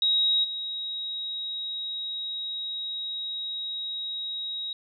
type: tone with level steps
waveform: sine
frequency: 3805 Hz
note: A#7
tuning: 35 cents sharp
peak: -20 / -30 dBFS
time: 0.02-4.73 s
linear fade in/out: 2 ms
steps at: 0.43 s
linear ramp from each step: 20 ms
effects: none